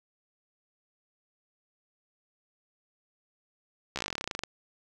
slowing click train, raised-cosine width 0.2 ms, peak -15 dBFS, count 19, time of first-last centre 3.96-4.436 s, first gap 14 ms, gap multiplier 1.07, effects none

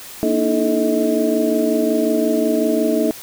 sine tone cluster, 233.7 / 295.2 / 320.7 / 434.3 / 635 Hz, A#3 / D4 / E4 / A4 / D#5, +5 / +9 / -48 / -23 / +35 cents, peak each -21 dBFS, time 0.23-3.11 s, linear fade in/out 0 ms, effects white hiss -36 dBFS RMS until 3.22 s

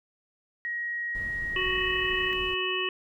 sine tone with pitch glide, 1894 to 1882 Hz, A#6 to A#6, +27 to +16 cents, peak -29 dBFS, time 0.65-2.33 s, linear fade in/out 0 ms, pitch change -11 cents, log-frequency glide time 0.98-2.08 s
brown noise, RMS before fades -41 dBFS, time 1.15-2.54 s, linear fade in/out 0 ms
harmonic tone, 370 Hz, F#4, in tune, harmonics 1 / 3 / 5 / 7 / 8, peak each -32 / -35 / -35 / -32 / -31 dBFS, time 1.56-2.89 s, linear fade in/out 2 ms
effects none

